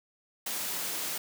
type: high-pass noise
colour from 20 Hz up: white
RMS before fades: -34 dBFS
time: 0.46-1.18 s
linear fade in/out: 5 ms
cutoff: 140 Hz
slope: 24 dB/octave
effects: none